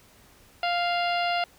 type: harmonic tone with a mistuned harmonic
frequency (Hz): 698.5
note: F5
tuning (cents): 0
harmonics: 1 / 2 / 3 / 4 / 5 / 6 / 7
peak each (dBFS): -25 / -32 / -34 / -32 / -40 / -39 / -41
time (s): 0.63-1.44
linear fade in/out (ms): 2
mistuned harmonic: 5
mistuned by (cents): -33
effects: pink hiss -56 dBFS RMS until 1.58 s